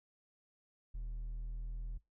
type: tone with hard clipping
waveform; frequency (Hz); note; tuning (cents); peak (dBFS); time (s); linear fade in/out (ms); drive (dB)
sine; 40.19; E1; -43; -40; 0.94-1.98; 10; 3
effects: noise-tail reverb RT60 0.2 s tail -20 dB re dry